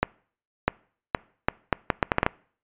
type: accelerating click train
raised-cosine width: 0.5 ms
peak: -4 dBFS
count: 11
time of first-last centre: 0.03-2.265 s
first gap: 650 ms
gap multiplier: 0.72
effects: noise-tail reverb RT60 0.5 s tail -24 dB re dry + resampled to 8000 Hz